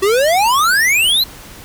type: exponential sweep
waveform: square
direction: up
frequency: 374.2 to 4201 Hz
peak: -11 dBFS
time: 0.02-1.24 s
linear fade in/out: 10 ms
effects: pink hiss -36 dBFS RMS until 1.64 s